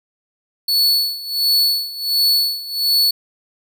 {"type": "tone with tremolo", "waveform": "45% pulse", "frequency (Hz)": 4426, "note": "C#8", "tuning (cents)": -3, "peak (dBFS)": -11, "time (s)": [0.68, 3.11], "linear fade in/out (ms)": 5, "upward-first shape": "sine", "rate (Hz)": 1.4, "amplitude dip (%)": 85, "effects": []}